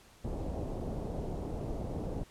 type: low-pass noise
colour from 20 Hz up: pink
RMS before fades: -37 dBFS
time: 0.24-2.24 s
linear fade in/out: 10 ms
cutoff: 720 Hz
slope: 24 dB/octave
effects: pink hiss -59 dBFS RMS until 2.3 s + low-pass 11000 Hz 12 dB/octave